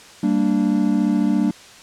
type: chord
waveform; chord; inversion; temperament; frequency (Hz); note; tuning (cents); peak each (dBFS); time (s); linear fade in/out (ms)
triangle; G minor; none; equal with one note detuned; 196 / 230.4 / 293.7; G3 / Bb3 / D4; 0 / -20 / 0; -18; 0.23-1.51; 5
effects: white hiss -43 dBFS RMS until 1.82 s + low-pass 7000 Hz 12 dB/octave